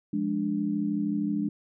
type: chord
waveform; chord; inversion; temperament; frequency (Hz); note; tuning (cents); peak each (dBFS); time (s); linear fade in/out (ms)
sine; D diminished; first; equal; 174.61 / 207.7 / 293.7; F3 / Ab3 / D4; 0 / 0 / 0; -34 / -28 / -29; 0.13-1.49; 5
effects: none